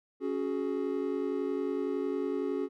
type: chord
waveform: triangle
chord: C# suspended fourth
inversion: none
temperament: equal with one note detuned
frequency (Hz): 277.2 / 370 / 420.9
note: C#4 / F#4 / G#4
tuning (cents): 0 / 0 / +23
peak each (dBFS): -32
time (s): 0.2-2.69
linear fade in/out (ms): 50
effects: none